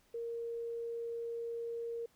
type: tone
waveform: sine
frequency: 465.5 Hz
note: A#4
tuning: 2 cents flat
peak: -37 dBFS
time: 0.14-2.06 s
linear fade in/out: 5 ms
effects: pink hiss -70 dBFS RMS until 2.15 s